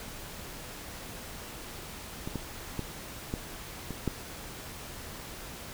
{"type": "clicks", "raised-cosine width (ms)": 3, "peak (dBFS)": [-22, -20, -19, -18, -23, -15], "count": 6, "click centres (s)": [2.275, 2.357, 2.793, 3.339, 3.907, 4.077], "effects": ["pink hiss -43 dBFS RMS until 5.73 s"]}